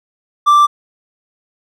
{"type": "tone", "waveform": "triangle", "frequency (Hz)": 1174.7, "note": "D6", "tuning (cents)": 0, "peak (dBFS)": -4, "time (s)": [0.46, 0.67], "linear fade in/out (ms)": 20, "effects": []}